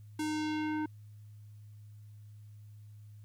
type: tone with low-pass filter sweep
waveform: square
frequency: 306.9 Hz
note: D#4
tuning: 24 cents flat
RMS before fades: -34 dBFS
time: 0.19-0.86 s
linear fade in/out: 5 ms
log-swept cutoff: 11000 to 1300 Hz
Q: 1.2
effects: added 105 Hz sine -49 dBFS peak until 3.24 s + white hiss -74 dBFS RMS until 3.24 s